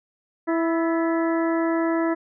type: harmonic tone with a mistuned harmonic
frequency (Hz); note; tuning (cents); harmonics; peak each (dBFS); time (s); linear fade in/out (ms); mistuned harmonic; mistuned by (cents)
329.6; E4; 0; 1 / 2 / 3 / 4 / 5 / 6; -21 / -27 / -31 / -33 / -35 / -37; 0.47-2.15; 20; 5; +58
effects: none